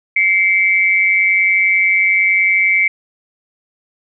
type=tone pair together; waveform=sine; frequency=2105 / 2294 Hz; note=C7 / D7; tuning=+10 / -41 cents; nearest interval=minor second; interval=149 cents; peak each=-13 dBFS; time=0.16-2.88 s; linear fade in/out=5 ms; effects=none